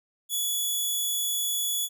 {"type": "tone", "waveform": "10% pulse", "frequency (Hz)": 3410, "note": "G#7", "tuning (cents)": 45, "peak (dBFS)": -18, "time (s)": [0.29, 1.89], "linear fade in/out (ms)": 50, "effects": []}